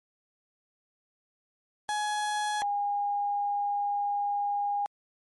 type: tone pair in turn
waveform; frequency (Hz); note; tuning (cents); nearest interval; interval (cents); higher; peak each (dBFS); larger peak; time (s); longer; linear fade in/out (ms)
35% pulse / sine; 840 / 814.2; G#5 / G#5; +19 / -35; minor second; 54; first; -26; neither; 1.89-2.62 / 2.62-4.86; second; 0
effects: MP3 48 kbps